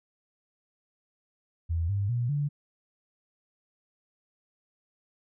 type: tone with pitch steps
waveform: sine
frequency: 83.2 / 100.09 / 120.41 / 144.86 Hz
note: E2 / G2 / B2 / D3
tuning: +17 / +37 / -43 / -23 cents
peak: -25 dBFS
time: 1.69-2.49 s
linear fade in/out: 20 ms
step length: 200 ms
effects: none